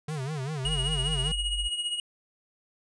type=tone with vibrato; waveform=square; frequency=143.1 Hz; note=D3; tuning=45 cents flat; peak=-31 dBFS; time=0.08-1.32 s; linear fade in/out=5 ms; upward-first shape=sine; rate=5.1 Hz; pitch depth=180 cents each way
type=noise with exponential decay; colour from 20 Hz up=violet; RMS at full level=-42 dBFS; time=0.09-0.78 s; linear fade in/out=1 ms; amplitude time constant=150 ms
type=tone; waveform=sine; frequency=49 Hz; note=G1; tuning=in tune; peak=-30 dBFS; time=0.64-1.69 s; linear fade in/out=20 ms
type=tone with tremolo; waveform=square; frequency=2890 Hz; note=F#7; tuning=41 cents flat; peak=-26 dBFS; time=0.65-2 s; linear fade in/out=2 ms; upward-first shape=triangle; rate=15 Hz; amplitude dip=70%
effects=resampled to 22050 Hz